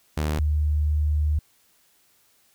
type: tone pair in turn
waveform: sawtooth / sine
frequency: 76.2 / 75.24 Hz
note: D#2 / D2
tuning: -36 / +42 cents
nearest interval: unison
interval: 22 cents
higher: first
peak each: -19 dBFS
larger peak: neither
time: 0.17-0.39 / 0.39-1.39 s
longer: second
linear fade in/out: 5 ms
effects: white hiss -62 dBFS RMS until 2.54 s